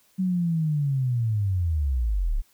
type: linear sweep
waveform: sine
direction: down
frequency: 190 to 30.87 Hz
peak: -21 dBFS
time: 0.18-2.42 s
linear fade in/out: 20 ms
effects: white hiss -62 dBFS RMS until 2.53 s